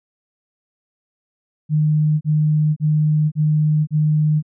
sine tone bursts, 152.7 Hz, D#3, 32 cents flat, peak -13 dBFS, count 5, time 1.69-4.426 s, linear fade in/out 50 ms, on 520 ms, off 34 ms, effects none

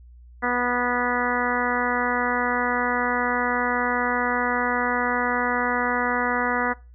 harmonic tone, 245.1 Hz, B3, 13 cents flat, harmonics 1 / 2 / 3 / 4 / 5 / 6 / 7 / 8, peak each -29 / -29 / -29 / -29 / -29 / -29 / -29 / -29 dBFS, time 0.42-6.74 s, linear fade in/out 20 ms, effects noise-tail reverb RT60 0.3 s tail -21 dB re dry + added 60 Hz sine -44 dBFS peak until 6.94 s

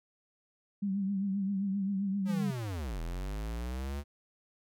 sine tone with vibrato, 196.4 Hz, G3, 4 cents sharp, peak -29 dBFS, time 0.82-2.51 s, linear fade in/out 10 ms, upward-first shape triangle, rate 7.6 Hz, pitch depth 72 cents each way
square linear two-way sweep, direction down then up, 185 to 40 to 73 Hz, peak -35 dBFS, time 2.25-4.04 s, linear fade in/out 50 ms, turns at 3 s
effects none

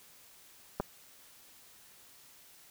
clicks, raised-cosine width 1 ms, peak -17 / -24 dBFS, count 2, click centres 0.8 / 0.805 s, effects white hiss -58 dBFS RMS until 2.7 s

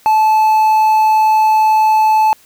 triangle tone with quantisation, 869 Hz, A5, 22 cents flat, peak -6 dBFS, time 0.06-2.33 s, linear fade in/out 0 ms, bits 6, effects white hiss -48 dBFS RMS until 2.45 s

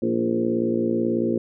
harmonic tone with a mistuned harmonic, 58.27 Hz, A#1, in tune, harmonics 2 / 3 / 4 / 5 / 6 / 7 / 8 / 9, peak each -36 / -36 / -24 / -32 / -24 / -29 / -31 / -31 dBFS, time 0.02-1.38 s, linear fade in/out 5 ms, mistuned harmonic 6, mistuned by -34 cents, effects none

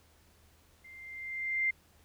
sine tone with level ramp, 2093 Hz, C7, in tune, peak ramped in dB -50 to -25 dBFS, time 0.84-1.71 s, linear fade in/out 10 ms, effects added 79 Hz sine -65 dBFS peak until 2.04 s + pink hiss -65 dBFS RMS until 2.04 s

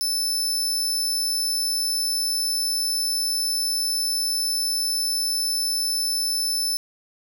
sawtooth tone, 5274 Hz, E8, in tune, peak -19 dBFS, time 0.01-6.77 s, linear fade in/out 0 ms, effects none

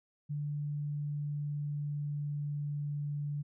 sine tone with pitch glide, 146.83 to 145.73 Hz, D3 to D3, 0 to -13 cents, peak -33 dBFS, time 0.29-3.43 s, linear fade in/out 20 ms, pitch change -13 cents, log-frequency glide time 0.45-3.11 s, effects none

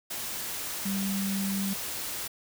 sine tone in noise, 196 Hz, G3, in tune, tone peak -28 dBFS, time 0.85-1.74 s, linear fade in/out 10 ms, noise white, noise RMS -35 dBFS, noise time 0.1-2.28 s, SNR +4 dB, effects none

